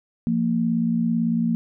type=tone pair together; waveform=sine; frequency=172.6 / 230.6 Hz; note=F3 / A#3; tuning=-20 / -19 cents; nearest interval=perfect fourth; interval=501 cents; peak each=-24 / -20 dBFS; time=0.27-1.55 s; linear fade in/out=0 ms; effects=none